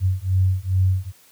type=beating tone pair; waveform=sine; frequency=92.5 / 94.9 Hz; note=F#2 / F#2; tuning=0 / +44 cents; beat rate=2.4 Hz; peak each=-19 dBFS; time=0-1.12 s; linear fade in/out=50 ms; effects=white hiss -53 dBFS RMS until 1.31 s + high-pass 60 Hz 12 dB/octave